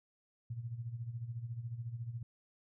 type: tone with tremolo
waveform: sine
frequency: 117.5 Hz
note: A#2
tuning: 14 cents sharp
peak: -36 dBFS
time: 0.5-2.23 s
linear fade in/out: 5 ms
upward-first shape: sine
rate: 14 Hz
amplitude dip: 70%
effects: none